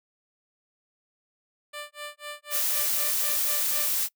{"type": "tone with tremolo", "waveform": "10% pulse", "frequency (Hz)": 591, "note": "D5", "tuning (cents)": 11, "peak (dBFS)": -26, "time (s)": [1.73, 3.96], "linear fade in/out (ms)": 10, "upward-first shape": "sine", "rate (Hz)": 4, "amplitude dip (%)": 100}
{"type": "noise", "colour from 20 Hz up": "blue", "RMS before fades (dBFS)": -26, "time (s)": [2.5, 4.09], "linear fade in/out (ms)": 50}
{"effects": ["noise-tail reverb RT60 0.1 s tail -25 dB re dry"]}